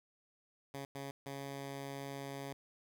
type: tone bursts at uneven times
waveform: 10% pulse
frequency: 138.59 Hz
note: C#3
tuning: in tune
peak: -34 dBFS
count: 3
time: 0.74-0.85 / 0.95-1.11 / 1.26-2.53 s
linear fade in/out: 2 ms
effects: none